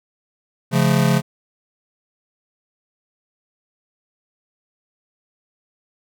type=chord; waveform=square; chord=Db augmented; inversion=none; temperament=just; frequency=138.59 / 173.24 / 216.5 Hz; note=Db3 / F3 / A3; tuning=0 / -14 / -28 cents; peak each=-18 / -19 / -21 dBFS; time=0.71-1.22 s; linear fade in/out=50 ms; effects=none